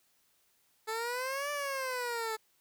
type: exponential two-way sweep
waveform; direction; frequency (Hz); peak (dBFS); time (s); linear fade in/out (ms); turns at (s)
15% pulse; up then down; 433.9 to 587.3 to 433.9; -27; 0.87-2.37; 20; 1.51
effects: white hiss -71 dBFS RMS until 2.6 s